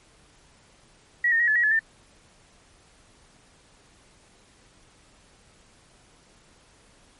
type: tone with pitch steps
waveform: sine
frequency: 1922 / 1831 / 1898 / 1725 / 1908 / 1718 / 1794 Hz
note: B6 / A#6 / A#6 / A6 / A#6 / A6 / A6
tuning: -48 / -32 / +31 / -35 / +40 / -42 / +33 cents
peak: -18 dBFS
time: 1.24-1.793 s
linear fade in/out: 5 ms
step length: 79 ms
effects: pink hiss -57 dBFS RMS until 7.19 s + MP3 48 kbps